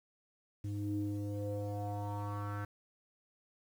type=tone with low-pass filter sweep; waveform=square; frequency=102.4 Hz; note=G#2; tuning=24 cents flat; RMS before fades=-38 dBFS; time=0.64-2.65 s; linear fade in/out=5 ms; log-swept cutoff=230 to 1500 Hz; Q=4.7; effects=10-bit